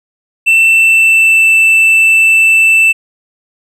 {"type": "tone with pitch glide", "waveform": "triangle", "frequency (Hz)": [2675, 2655], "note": ["E7", "E7"], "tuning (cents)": [25, 12], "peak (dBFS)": -3, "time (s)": [0.46, 2.93], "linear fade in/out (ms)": 20, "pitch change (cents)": -13, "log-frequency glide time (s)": [0.67, 1.51], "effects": []}